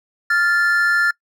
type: tone pair together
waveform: triangle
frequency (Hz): 1396.9 / 1751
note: F6 / A6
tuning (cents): 0 / -9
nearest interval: major third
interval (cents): 391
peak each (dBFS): -15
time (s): 0.3-1.11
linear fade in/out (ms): 5
effects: noise-tail reverb RT60 0.1 s tail -23 dB re dry